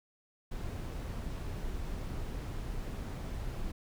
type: noise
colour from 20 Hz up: brown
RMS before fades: -38 dBFS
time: 0.51-3.72 s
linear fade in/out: 10 ms
effects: none